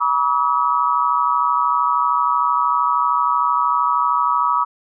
sine tone cluster, 967 / 1144 / 1277 Hz, B5 / D6 / D#6, -37 / -46 / +45 cents, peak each -19 dBFS, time 0-4.65 s, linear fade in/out 20 ms, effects none

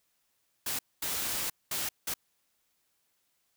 white noise bursts at uneven times, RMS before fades -33 dBFS, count 4, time 0.66-0.79 / 1.02-1.5 / 1.71-1.89 / 2.07-2.14 s, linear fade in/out 5 ms, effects white hiss -75 dBFS RMS until 3.56 s

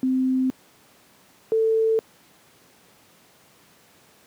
sine tone pair in turn, 259.4 / 444.9 Hz, C4 / A4, -15 / +19 cents, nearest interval major sixth, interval 934 cents, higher second, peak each -18 / -17 dBFS, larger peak second, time 0.03-0.5 / 1.52-1.99 s, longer neither, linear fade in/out 0 ms, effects pink hiss -55 dBFS RMS until 4.26 s + high-pass 150 Hz 12 dB/octave

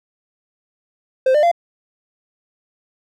triangle tone with pitch steps, 521 / 598.5 / 687.5 Hz, C5 / D5 / F5, -7 / +33 / -27 cents, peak -9 dBFS, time 1.26-1.515 s, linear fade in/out 5 ms, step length 85 ms, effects none

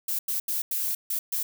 violet noise bursts at uneven times, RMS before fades -28 dBFS, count 6, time 0.08-0.19 / 0.28-0.4 / 0.48-0.62 / 0.71-0.95 / 1.1-1.19 / 1.32-1.43 s, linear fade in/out 5 ms, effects none

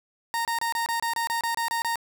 30% pulse tone bursts, 926 Hz, A#5, 12 cents flat, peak -22 dBFS, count 12, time 0.34-1.957 s, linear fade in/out 0 ms, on 110 ms, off 27 ms, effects 8-bit

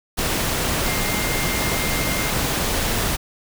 sine tone in noise, 2109 Hz, C7, 13 cents sharp, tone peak -29 dBFS, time 0.85-2.31 s, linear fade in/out 20 ms, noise pink, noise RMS -22 dBFS, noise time 0.17-3.17 s, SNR -10 dB, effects none

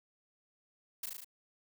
blue noise with echo, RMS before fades -38 dBFS, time 1.03-1.06 s, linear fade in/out 5 ms, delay 37 ms, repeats 5, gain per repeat -2 dB, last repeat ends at 1.245 s, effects none

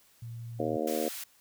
sine tone, 116.54 Hz, A#2, in tune, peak -38 dBFS, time 0.22-0.77 s, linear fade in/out 5 ms
harmonic tone, 77.78 Hz, D#2, in tune, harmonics 3 / 4 / 5 / 6 / 7 / 8 / 9, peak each -37 / -35 / -37 / -35 / -34 / -41 / -38 dBFS, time 0.59-1.09 s, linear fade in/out 10 ms
white high-pass noise, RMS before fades -40 dBFS, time 0.87-1.24 s, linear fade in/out 5 ms, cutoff 1300 Hz, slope 12 dB/octave
effects white hiss -63 dBFS RMS until 1.4 s

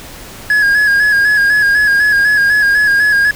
triangle tone with vibrato, 1659 Hz, G#6, 2 cents flat, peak -6 dBFS, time 0.5-3.31 s, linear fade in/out 2 ms, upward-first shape square, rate 4 Hz, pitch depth 38 cents each way, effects pink hiss -32 dBFS RMS until 3.35 s

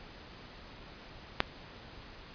click, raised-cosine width 0.3 ms, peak -8 dBFS, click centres 1.404 s, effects pink hiss -50 dBFS RMS until 2.34 s + resampled to 11025 Hz

